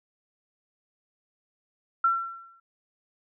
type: tone with exponential decay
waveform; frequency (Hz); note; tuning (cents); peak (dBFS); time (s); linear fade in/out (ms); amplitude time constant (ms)
sine; 1355; E6; +47; -17; 2.04-2.6; 5; 120
effects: none

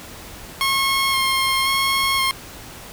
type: tone with vibrato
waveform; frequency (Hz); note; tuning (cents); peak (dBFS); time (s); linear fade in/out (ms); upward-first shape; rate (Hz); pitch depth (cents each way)
15% pulse; 1077; C6; +50; -11; 0.61-2.31; 0; square; 0.95; 14
effects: pink hiss -38 dBFS RMS until 2.92 s

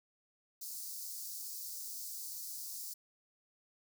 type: high-pass noise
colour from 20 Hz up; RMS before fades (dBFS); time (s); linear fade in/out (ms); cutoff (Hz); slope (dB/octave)
white; -44; 0.61-2.94; 10; 4500; 48
effects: none

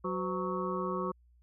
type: harmonic tone with a mistuned harmonic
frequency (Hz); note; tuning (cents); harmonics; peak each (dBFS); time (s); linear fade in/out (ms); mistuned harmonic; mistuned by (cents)
185; F#3; 0; 1 / 2 / 3 / 5 / 6 / 7; -37 / -36 / -39 / -45 / -36 / -44; 0.04-1.12; 10; 3; -140
effects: added 60 Hz sine -60 dBFS peak until 1.42 s

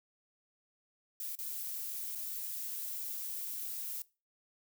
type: noise with dropouts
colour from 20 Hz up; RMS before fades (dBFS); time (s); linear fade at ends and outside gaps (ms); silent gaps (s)
violet; -40; 1.2-4.02; 2; 1.353-1.388 / 2.151-2.155
effects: noise-tail reverb RT60 0.3 s tail -21 dB re dry

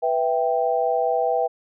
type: chord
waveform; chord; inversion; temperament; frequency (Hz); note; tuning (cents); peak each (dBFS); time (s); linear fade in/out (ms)
sine; E minor; second; equal; 493.9 / 659.3 / 784; B4 / E5 / G5; 0 / 0 / 0; -23; 0.02-1.48; 20
effects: none

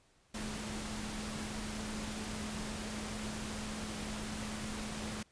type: tone in noise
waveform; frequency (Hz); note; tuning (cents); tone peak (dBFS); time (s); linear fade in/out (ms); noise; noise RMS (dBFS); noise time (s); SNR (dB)
sine; 214; A3; -48; -42; 0.34-5.23; 5; pink; -42; 0.34-5.23; -3
effects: pink hiss -69 dBFS RMS until 5.31 s + resampled to 22050 Hz

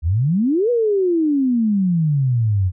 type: exponential two-way sweep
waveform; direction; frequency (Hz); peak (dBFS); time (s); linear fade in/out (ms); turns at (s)
sine; up then down; 73 to 494.4 to 88.4; -14; 0.02-2.72; 50; 0.7
effects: none

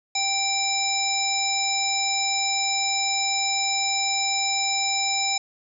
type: harmonic tone with a mistuned harmonic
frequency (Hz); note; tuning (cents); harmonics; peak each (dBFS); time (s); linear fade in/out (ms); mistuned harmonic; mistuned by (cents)
784; G5; 0; 1 / 3 / 5 / 7 / 9; -28 / -28 / -28 / -28 / -28; 0.15-5.38; 5; 7; -89
effects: none

